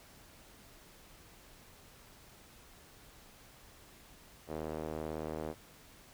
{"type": "tone with band-pass filter", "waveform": "sawtooth", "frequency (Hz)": 78.1, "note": "D#2", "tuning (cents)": 7, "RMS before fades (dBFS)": -40, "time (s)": [4.47, 5.55], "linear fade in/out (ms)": 50, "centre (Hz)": 500, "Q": 1.4, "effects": ["pink hiss -58 dBFS RMS until 6.13 s"]}